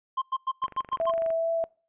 triangle tone bursts, 1053 Hz, C6, 11 cents sharp, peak -22 dBFS, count 7, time 0.17-1.113 s, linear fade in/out 10 ms, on 49 ms, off 100 ms
click train, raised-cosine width 0.5 ms, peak -27 dBFS, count 17, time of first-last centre 0.64-1.304 s, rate 24.1 Hz
sine tone with vibrato, 659.3 Hz, E5, in tune, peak -23 dBFS, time 1-1.64 s, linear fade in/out 0 ms, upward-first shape triangle, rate 2.4 Hz, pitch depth 13 cents each way
effects noise-tail reverb RT60 0.4 s tail -26 dB re dry + resampled to 8000 Hz

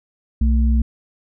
sine tone pair together, 62.4 / 224.8 Hz, B1 / A3, +19 / +37 cents, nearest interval octave + minor seventh, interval 2218 cents, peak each -13 / -22 dBFS, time 0.41-0.82 s, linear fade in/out 5 ms, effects none

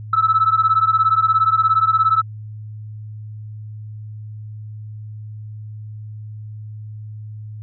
sine beating tone pair, 1300 / 1317 Hz, E6 / E6, -24 / -2 cents, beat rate 17 Hz, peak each -15 dBFS, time 0.13-2.22 s, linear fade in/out 5 ms, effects tanh soft clip ceiling -6 dBFS + added 107 Hz sine -30 dBFS peak until 7.62 s

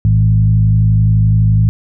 sine tone with frequency modulation, 110 Hz, A2, in tune, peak -7 dBFS, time 0.05-1.69 s, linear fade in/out 0 ms, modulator 51.8 Hz, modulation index 0.82, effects none

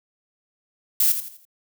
violet noise with echo, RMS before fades -18 dBFS, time 1-1.12 s, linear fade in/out 2 ms, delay 83 ms, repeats 4, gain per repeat -9 dB, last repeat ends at 1.452 s, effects none

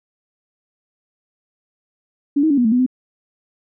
sine tone with pitch steps, 284.9 / 315.9 / 282.4 / 243.6 / 220 / 247.7 / 255.4 Hz, C#4 / D#4 / C#4 / B3 / A3 / B3 / C4, +48 / +26 / +32 / -24 / 0 / +5 / -42 cents, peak -12 dBFS, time 2.36-2.864 s, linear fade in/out 10 ms, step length 72 ms, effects none

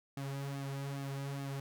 sawtooth tone with flanger, 138.59 Hz, C#3, in tune, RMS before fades -40 dBFS, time 0.17-1.6 s, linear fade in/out 2 ms, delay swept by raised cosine 2 to 4.5 ms, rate 2.4 Hz, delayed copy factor -0.7, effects none

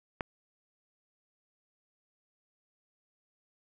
click, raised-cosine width 0.5 ms, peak -17 dBFS, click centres 0.208 s, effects none

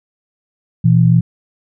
sine tone pair together, 120.8 / 166.93 Hz, B2 / E3, -38 / +22 cents, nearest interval tritone, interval 560 cents, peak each -10 dBFS, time 0.84-1.21 s, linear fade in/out 10 ms, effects none

